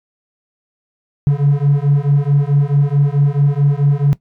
triangle beating tone pair, 140.5 / 145.1 Hz, C#3 / D3, +24 / -21 cents, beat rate 4.6 Hz, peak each -10 dBFS, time 1.27-4.13 s, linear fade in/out 0 ms, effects noise-tail reverb RT60 0.1 s tail -18 dB re dry + tanh soft clip ceiling -4 dBFS

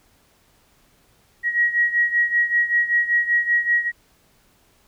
sine beating tone pair, 1900 / 1905.2 Hz, A#6 / A#6, +33 / +37 cents, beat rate 5.2 Hz, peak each -18 / -22 dBFS, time 1.43-3.92 s, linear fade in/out 50 ms, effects pink hiss -59 dBFS RMS until 4.87 s

